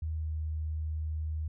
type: tone with pitch glide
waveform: sine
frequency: 79 to 77.96 Hz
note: D#2 to D#2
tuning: +27 to +4 cents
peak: -31 dBFS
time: 0.02-1.48 s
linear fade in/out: 5 ms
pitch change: -23 cents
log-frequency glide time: 0.15-0.29 s
effects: none